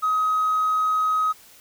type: tone with hard clipping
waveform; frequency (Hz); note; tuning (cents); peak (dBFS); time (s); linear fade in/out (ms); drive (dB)
sine; 1264; D#6; +27; -19; 0.02-1.33; 20; 1
effects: white hiss -50 dBFS RMS until 1.6 s